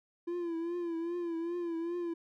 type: tone with vibrato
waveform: triangle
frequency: 340 Hz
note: F4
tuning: 46 cents flat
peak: -31 dBFS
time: 0.27-2.14 s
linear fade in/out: 10 ms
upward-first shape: triangle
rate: 2.5 Hz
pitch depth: 71 cents each way
effects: none